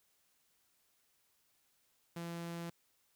sawtooth tone, 169.6 Hz, E3, 50 cents sharp, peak -37 dBFS, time 2.16-2.7 s, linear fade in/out 5 ms, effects white hiss -75 dBFS RMS until 3.15 s

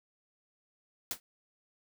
white noise with exponential decay, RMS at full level -30 dBFS, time 1.11-1.2 s, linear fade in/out 1 ms, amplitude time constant 19 ms, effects none

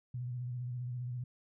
sine tone with vibrato, 123.47 Hz, B2, in tune, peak -36 dBFS, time 0.14-1.24 s, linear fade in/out 5 ms, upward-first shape square, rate 15 Hz, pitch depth 36 cents each way, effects none

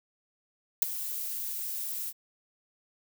violet noise with ADSR envelope, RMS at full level -18 dBFS, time 0.82-2.13 s, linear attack 4 ms, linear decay 10 ms, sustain -17 dB, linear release 47 ms, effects none

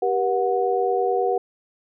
sine tone cluster, 390.2 / 479.5 / 734 Hz, G4 / A#4 / F#5, -8 / +49 / -14 cents, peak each -23 dBFS, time 0.02-1.38 s, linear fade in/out 5 ms, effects none

